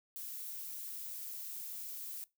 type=noise; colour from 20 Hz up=violet; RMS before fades=-44 dBFS; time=0.16-2.24 s; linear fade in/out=0 ms; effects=noise-tail reverb RT60 0.2 s tail -20 dB re dry